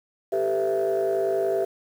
sine tone cluster, 392.6 / 443.2 / 499.9 / 664 Hz, G4 / A4 / B4 / E5, +3 / +13 / +21 / +12 cents, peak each -23 / -30 / -29 / -24 dBFS, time 0.32-1.65 s, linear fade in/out 10 ms, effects tanh soft clip ceiling -16 dBFS + 8-bit

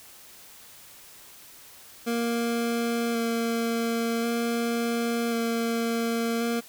25% pulse tone with vibrato, 232.3 Hz, A#3, 6 cents flat, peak -21 dBFS, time 2.06-6.61 s, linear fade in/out 20 ms, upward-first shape square, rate 0.46 Hz, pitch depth 11 cents each way, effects white hiss -49 dBFS RMS until 6.68 s

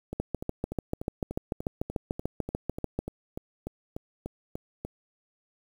two click trains, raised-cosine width 2 ms, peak -15 / -21 dBFS, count 20 / 17, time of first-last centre 0.2-2.99 / 0.13-4.85 s, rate 6.81 / 3.39 Hz, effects 8-bit

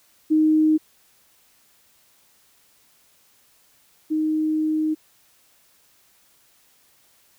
sine tone pair in turn, 311.1 / 311.1 Hz, D#4 / D#4, 0 / 0 cents, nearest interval unison, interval 0 cents, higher neither, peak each -14 / -19 dBFS, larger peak first, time 0.3-0.78 / 4.1-4.95 s, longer second, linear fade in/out 20 ms, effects white hiss -59 dBFS RMS until 7.38 s

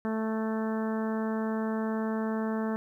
harmonic tone, 220.3 Hz, A3, 2 cents sharp, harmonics 1 / 2 / 3 / 4 / 5 / 6 / 7 / 8, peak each -29 / -35 / -39 / -41 / -43 / -45 / -46 / -47 dBFS, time 0.05-2.76 s, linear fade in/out 0 ms, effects 11-bit

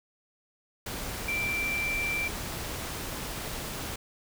sine tone in noise, 2349 Hz, D7, in tune, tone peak -28 dBFS, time 1.28-2.28 s, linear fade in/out 5 ms, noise pink, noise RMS -36 dBFS, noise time 0.86-3.96 s, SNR +5 dB, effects none

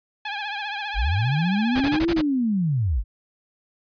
15% pulse tone with vibrato, 827 Hz, G#5, 8 cents flat, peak -21 dBFS, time 0.25-1.99 s, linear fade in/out 5 ms, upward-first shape triangle, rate 15 Hz, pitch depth 86 cents each way
sine linear two-way sweep, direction up then down, 39.67 to 343.5 to 39.67 Hz, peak -19 dBFS, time 0.94-3.04 s, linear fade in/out 50 ms, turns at 2.1 s
pink noise bursts, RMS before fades -27 dBFS, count 6, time 1.75-2.218 s, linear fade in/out 10 ms, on 58 ms, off 24 ms
effects resampled to 11025 Hz

